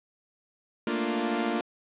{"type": "chord", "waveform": "sawtooth", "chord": "Bb major seventh", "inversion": "third", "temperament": "equal", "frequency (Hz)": [220, 233.1, 293.7, 349.2], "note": ["A3", "Bb3", "D4", "F4"], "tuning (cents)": [0, 0, 0, 0], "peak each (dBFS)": [-31, -26, -29, -28], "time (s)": [0.87, 1.61], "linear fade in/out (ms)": 2, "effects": ["resampled to 8000 Hz", "10-bit"]}